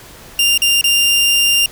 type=tone with dropouts; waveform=sawtooth; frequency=2794 Hz; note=F7; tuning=in tune; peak=-7 dBFS; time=0.39-1.66 s; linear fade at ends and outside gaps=2 ms; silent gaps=0.577-0.619 / 0.812-0.841 s; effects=pink hiss -38 dBFS RMS until 1.71 s